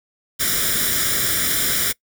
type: noise with comb filter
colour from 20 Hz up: white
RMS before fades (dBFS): -20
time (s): 0.39-1.93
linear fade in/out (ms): 20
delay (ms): 0.56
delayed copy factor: +0.8
effects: noise-tail reverb RT60 0.1 s tail -23 dB re dry